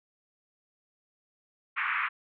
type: band-pass noise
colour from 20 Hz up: pink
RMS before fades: -30 dBFS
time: 1.76-2.09 s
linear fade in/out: 20 ms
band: 1100 to 2500 Hz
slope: 48 dB/octave
effects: none